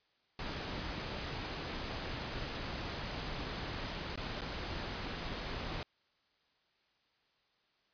pink noise with dropouts, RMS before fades -40 dBFS, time 0.39-5.83 s, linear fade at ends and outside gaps 1 ms, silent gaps 4.158-4.175 / 4.409-4.417 s, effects white hiss -74 dBFS RMS until 7.93 s + resampled to 11025 Hz

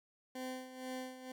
20% pulse tone with tremolo, 257.1 Hz, C4, 30 cents flat, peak -35 dBFS, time 0.35-1.32 s, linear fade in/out 5 ms, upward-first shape sine, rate 2.1 Hz, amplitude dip 70%, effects none

